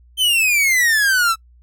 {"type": "exponential sweep", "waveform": "45% pulse", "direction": "down", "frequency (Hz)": [3136, 1300], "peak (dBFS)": -13, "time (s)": [0.17, 1.36], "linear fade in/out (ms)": 50, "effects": ["noise-tail reverb RT60 0.1 s tail -25 dB re dry", "added 60 Hz sine -46 dBFS peak until 1.62 s"]}